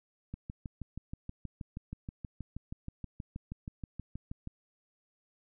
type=click train; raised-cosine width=5 ms; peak=-27 dBFS; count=27; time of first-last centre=0.34-4.474 s; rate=6.29 Hz; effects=none